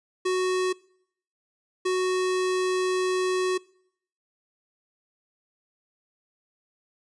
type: tone bursts at uneven times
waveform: square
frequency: 369.7 Hz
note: F#4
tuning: 1 cent flat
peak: -23 dBFS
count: 2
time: 0.25-0.73 / 1.85-3.58 s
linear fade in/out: 10 ms
effects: noise-tail reverb RT60 0.7 s tail -24 dB re dry + resampled to 22050 Hz